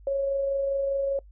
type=tone with amplitude modulation; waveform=sine; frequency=551 Hz; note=C#5; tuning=11 cents flat; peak=-22 dBFS; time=0.07-1.19 s; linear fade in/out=2 ms; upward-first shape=sine; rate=25 Hz; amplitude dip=25%; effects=noise-tail reverb RT60 0.1 s tail -24 dB re dry + added 50 Hz sine -47 dBFS peak until 1.31 s